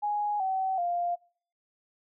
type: tone with pitch steps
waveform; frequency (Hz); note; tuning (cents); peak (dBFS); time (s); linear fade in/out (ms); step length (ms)
sine; 830.6 / 761.7 / 698.4; G#5 / G5 / F5; 0 / -50 / 0; -26; 0.02-1.16; 20; 380
effects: noise-tail reverb RT60 0.5 s tail -24 dB re dry